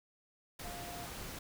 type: tone in noise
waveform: sine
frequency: 701 Hz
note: F5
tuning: 6 cents sharp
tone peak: -47 dBFS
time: 0.64-1.06 s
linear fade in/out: 5 ms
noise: pink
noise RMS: -45 dBFS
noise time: 0.59-1.39 s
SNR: -5 dB
effects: none